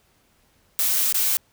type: noise with dropouts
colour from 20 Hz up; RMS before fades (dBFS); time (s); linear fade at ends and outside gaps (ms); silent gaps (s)
blue; -21; 0.79-1.37; 0; 1.125-1.144
effects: pink hiss -62 dBFS RMS until 1.52 s